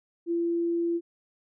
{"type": "tone", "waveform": "sine", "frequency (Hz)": 339.8, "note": "F4", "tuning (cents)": -47, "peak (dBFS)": -24, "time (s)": [0.26, 1.01], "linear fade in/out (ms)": 50, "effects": []}